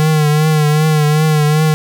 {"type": "tone with vibrato", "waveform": "square", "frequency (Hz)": 152.9, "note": "D#3", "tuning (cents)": -30, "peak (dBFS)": -10, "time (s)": [0, 1.74], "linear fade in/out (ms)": 0, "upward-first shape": "triangle", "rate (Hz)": 2.6, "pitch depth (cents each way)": 53, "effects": []}